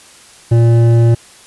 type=tone with hard clipping; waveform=sine; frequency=116.54 Hz; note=A#2; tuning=in tune; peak=-8 dBFS; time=0.51-1.15 s; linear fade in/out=10 ms; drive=10 dB; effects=white hiss -41 dBFS RMS until 1.46 s + resampled to 24000 Hz